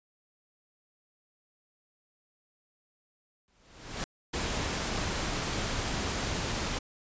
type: noise with exponential growth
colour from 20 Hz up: pink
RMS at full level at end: -32 dBFS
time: 3.48-4.04 s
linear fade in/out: 0 ms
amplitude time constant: 120 ms
type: noise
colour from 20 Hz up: pink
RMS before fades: -32 dBFS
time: 4.33-6.79 s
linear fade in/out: 10 ms
effects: resampled to 16000 Hz